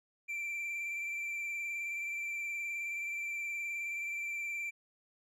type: tone with vibrato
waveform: triangle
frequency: 2349 Hz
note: D7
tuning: in tune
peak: -34 dBFS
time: 0.28-4.71 s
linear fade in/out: 20 ms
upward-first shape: triangle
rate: 19 Hz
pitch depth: 27 cents each way
effects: none